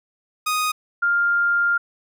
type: tone pair in turn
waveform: sawtooth / sine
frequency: 1244.5 / 1400.5 Hz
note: D#6 / F6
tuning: 0 / +4 cents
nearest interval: major second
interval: 204 cents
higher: second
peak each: -16 dBFS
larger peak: neither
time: 0.46-0.72 / 1.02-1.78 s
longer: second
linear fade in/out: 10 ms
effects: none